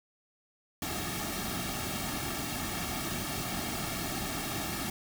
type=noise with comb filter; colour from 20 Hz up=pink; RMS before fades=-35 dBFS; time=0.82-4.9 s; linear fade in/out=2 ms; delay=2 ms; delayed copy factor=-0.75; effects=none